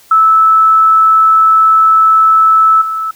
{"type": "tone with level steps", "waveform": "sine", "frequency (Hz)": 1309, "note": "E6", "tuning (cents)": -13, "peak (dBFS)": [-4, -14], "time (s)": [0.11, 3.11], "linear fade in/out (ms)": 5, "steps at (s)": 2.81, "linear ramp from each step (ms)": 10, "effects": ["white hiss -44 dBFS RMS until 3.15 s"]}